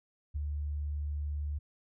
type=tone with ADSR envelope; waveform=sine; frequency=73.5 Hz; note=D2; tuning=2 cents sharp; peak=-29 dBFS; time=0.34-1.59 s; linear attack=24 ms; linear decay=4 ms; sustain=-3 dB; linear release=14 ms; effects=none